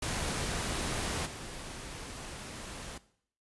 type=noise with level steps; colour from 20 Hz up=pink; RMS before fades=-34 / -43 dBFS; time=0.02-2.98 s; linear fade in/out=5 ms; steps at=1.25 s; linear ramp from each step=20 ms; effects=noise-tail reverb RT60 0.6 s tail -17 dB re dry + resampled to 24000 Hz